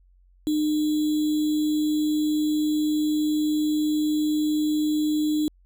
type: tone with sample-and-hold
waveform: sine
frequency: 304.1 Hz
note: D#4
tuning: 40 cents flat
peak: -20 dBFS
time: 0.47-5.48 s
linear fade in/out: 0 ms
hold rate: 3675 Hz
effects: added 45 Hz sine -54 dBFS peak until 5.65 s